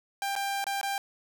sawtooth tone with dropouts, 793 Hz, G5, 20 cents sharp, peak -25 dBFS, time 0.22-0.98 s, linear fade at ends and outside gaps 1 ms, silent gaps 0.354-0.362 / 0.642-0.667 / 0.813-0.83 s, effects none

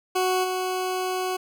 20% pulse tone with level steps, 370 Hz, F#4, in tune, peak -16 / -20 dBFS, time 0.15-1.37 s, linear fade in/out 10 ms, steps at 0.43 s, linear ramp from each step 20 ms, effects none

